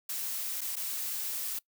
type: noise with dropouts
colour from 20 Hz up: blue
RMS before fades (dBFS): -35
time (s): 0.09-1.59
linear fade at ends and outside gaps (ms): 5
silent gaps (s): 0.609-0.614 / 0.757-0.765
effects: noise-tail reverb RT60 0.1 s tail -22 dB re dry